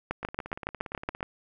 two click trains, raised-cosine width 0.5 ms, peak -14 / -23 dBFS, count 9 / 18, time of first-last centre 0.11-1.229 / 0.23-1.207 s, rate 7.15 / 17.4 Hz, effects none

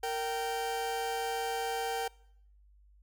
40% pulse tone pair together, 462.3 / 777.5 Hz, A#4 / G5, -14 / -14 cents, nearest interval major sixth, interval 900 cents, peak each -35 / -33 dBFS, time 0.03-2.08 s, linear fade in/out 5 ms, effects noise-tail reverb RT60 0.7 s tail -23 dB re dry + added 50 Hz sine -58 dBFS peak until 3.02 s

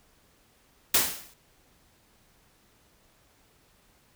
white noise with exponential decay, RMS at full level -18 dBFS, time 0.94-1.34 s, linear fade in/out 5 ms, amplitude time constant 85 ms, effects pink hiss -63 dBFS RMS until 4.15 s

